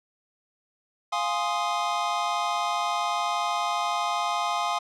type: chord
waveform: square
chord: F minor seventh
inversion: none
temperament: equal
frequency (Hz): 698.5 / 830.6 / 1046.5 / 1244.5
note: F5 / Ab5 / C6 / Eb6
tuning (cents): 0 / 0 / 0 / 0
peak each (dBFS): -31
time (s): 1.12-4.79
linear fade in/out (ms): 10
effects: low-pass 6000 Hz 12 dB/octave